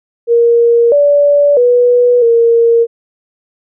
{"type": "tone with pitch steps", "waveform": "sine", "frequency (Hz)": [469.3, 577, 488.3, 464.5], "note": ["A#4", "D5", "B4", "A#4"], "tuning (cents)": [12, -31, -20, -6], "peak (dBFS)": -5, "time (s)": [0.27, 2.87], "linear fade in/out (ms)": 50, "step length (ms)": 650, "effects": []}